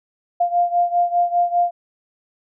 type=beating tone pair; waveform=sine; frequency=698.5 / 703.5 Hz; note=F5 / F5; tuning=0 / +12 cents; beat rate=5 Hz; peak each=-17 / -20 dBFS; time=0.4-1.71 s; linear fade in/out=10 ms; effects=none